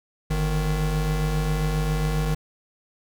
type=tone pair together; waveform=square; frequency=49.38 / 155.56 Hz; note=G1 / D#3; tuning=+13 / 0 cents; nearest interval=octave + minor sixth; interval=1987 cents; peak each=-25 dBFS; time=0.3-2.35 s; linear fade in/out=10 ms; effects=none